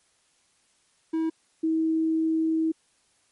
triangle / sine tone pair in turn, 322.5 / 321.1 Hz, E4 / E4, -38 / -45 cents, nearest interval unison, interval 7 cents, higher first, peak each -21 dBFS, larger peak neither, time 1.13-1.3 / 1.63-2.72 s, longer second, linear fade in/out 10 ms, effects white hiss -66 dBFS RMS until 3.31 s + MP3 48 kbps

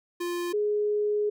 square / sine tone pair in turn, 349.2 / 417.7 Hz, F4 / G#4, 0 / +10 cents, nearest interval minor third, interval 310 cents, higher second, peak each -29 / -23 dBFS, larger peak second, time 0.2-0.53 / 0.53-1.3 s, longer second, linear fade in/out 10 ms, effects none

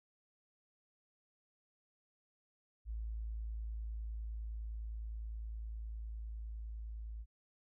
sine tone with level ramp, 54.9 Hz, A1, 3 cents flat, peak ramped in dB -38 to -42 dBFS, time 2.85-7.26 s, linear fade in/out 50 ms, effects none

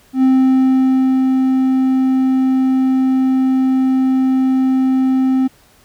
triangle tone with ADSR envelope, 261.6 Hz, C4, in tune, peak -6 dBFS, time 0.13-5.48 s, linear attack 97 ms, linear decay 1000 ms, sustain -3 dB, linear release 15 ms, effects pink hiss -50 dBFS RMS until 5.84 s

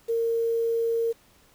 sine tone with quantisation, 460 Hz, A#4, 23 cents flat, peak -22 dBFS, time 0.08-1.13 s, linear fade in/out 20 ms, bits 8, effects pink hiss -59 dBFS RMS until 1.54 s

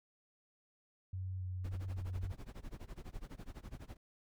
sine tone with vibrato, 92.5 Hz, F#2, in tune, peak -38 dBFS, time 1.13-2.32 s, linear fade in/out 5 ms, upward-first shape square, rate 1.8 Hz, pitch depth 14 cents each way
brown noise with tremolo, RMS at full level -44 dBFS, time 1.64-3.97 s, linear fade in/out 5 ms, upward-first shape sine, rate 12 Hz, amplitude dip 95%
effects none

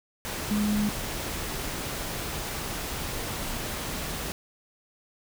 sine tone in noise, 208.8 Hz, G#3, 10 cents sharp, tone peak -23 dBFS, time 0.51-0.89 s, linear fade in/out 0 ms, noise pink, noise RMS -33 dBFS, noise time 0.25-4.32 s, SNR +7 dB, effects none

